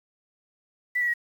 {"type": "tone with pitch steps", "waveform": "sine", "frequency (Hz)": [1975.5, 1938.2, 1901.6], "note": ["B6", "B6", "A#6"], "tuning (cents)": [0, -33, 34], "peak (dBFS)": -22, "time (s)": [0.95, 1.139], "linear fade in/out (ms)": 10, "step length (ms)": 63, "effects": ["8-bit"]}